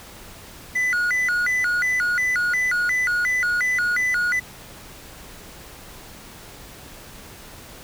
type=tone with vibrato; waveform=triangle; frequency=1700 Hz; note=G#6; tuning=40 cents sharp; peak=-17 dBFS; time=0.75-4.4 s; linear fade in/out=10 ms; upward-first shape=square; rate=2.8 Hz; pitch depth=280 cents each way; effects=pink hiss -42 dBFS RMS until 7.83 s